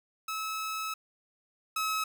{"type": "tone pair in turn", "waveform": "sawtooth", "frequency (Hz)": [1296, 1286.3], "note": ["E6", "E6"], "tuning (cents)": [-30, -43], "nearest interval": "unison", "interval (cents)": 13, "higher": "first", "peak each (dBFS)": [-29, -25], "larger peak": "second", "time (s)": [[0.28, 0.94], [1.76, 2.04]], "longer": "first", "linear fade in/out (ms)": 5, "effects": []}